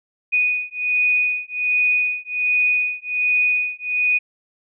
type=beating tone pair; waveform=sine; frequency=2478 / 2479.3 Hz; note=D#7 / D#7; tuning=-8 / -7 cents; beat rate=1.3 Hz; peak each=-20 dBFS; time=0.32-4.19 s; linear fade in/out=20 ms; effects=none